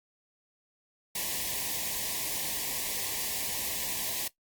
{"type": "band-stop noise", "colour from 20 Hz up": "white", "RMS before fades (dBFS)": -33, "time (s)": [1.15, 4.28], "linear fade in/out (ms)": 5, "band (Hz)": [1100, 1700], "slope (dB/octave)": 96, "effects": ["noise-tail reverb RT60 0.1 s tail -17 dB re dry", "Opus 48 kbps"]}